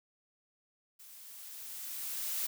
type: noise with level ramp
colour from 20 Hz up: blue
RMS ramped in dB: -54 to -34 dBFS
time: 0.99-2.47 s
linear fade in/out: 10 ms
effects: none